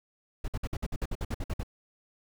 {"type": "noise bursts", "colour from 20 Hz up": "brown", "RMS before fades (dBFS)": -31, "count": 13, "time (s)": [0.44, 1.633], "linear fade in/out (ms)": 5, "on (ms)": 41, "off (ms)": 55, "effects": []}